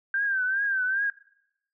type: tone with vibrato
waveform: sine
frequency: 1568 Hz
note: G6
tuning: in tune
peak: -23 dBFS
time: 0.14-1.1 s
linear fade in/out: 2 ms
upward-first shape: triangle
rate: 2.5 Hz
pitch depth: 100 cents each way
effects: noise-tail reverb RT60 0.8 s tail -22 dB re dry